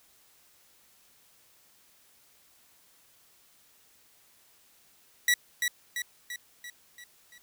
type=tone with echo; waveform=sawtooth; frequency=1941 Hz; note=B6; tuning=31 cents flat; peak=-17 dBFS; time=5.28-5.34 s; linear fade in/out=2 ms; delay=340 ms; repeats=6; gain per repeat=-5 dB; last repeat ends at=7.38 s; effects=white hiss -62 dBFS RMS until 7.42 s